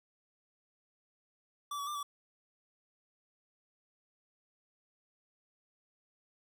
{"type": "tone with pitch steps", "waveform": "square", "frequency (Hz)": [1160, 1135, 1189, 1147], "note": ["D6", "C#6", "D6", "D6"], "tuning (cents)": [-22, 41, 21, -41], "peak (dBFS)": -37, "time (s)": [1.71, 2.03], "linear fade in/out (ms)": 5, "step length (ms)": 80, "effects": []}